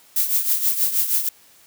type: noise with tremolo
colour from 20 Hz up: violet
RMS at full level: -17 dBFS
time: 0.16-1.29 s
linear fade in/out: 5 ms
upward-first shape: triangle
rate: 6.3 Hz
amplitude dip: 75%
effects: white hiss -52 dBFS RMS until 1.66 s + high-pass 60 Hz 12 dB/octave